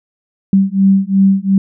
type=beating tone pair; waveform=sine; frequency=192.9 / 195.7 Hz; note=G3 / G3; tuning=-28 / -3 cents; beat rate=2.8 Hz; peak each=-11 dBFS; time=0.53-1.58 s; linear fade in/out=2 ms; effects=none